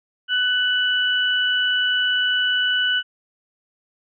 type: tone pair together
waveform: sine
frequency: 1497.1 / 2965 Hz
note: F#6 / F#7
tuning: +20 / +3 cents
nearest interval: octave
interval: 1183 cents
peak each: -20 dBFS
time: 0.28-3.03 s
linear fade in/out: 50 ms
effects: none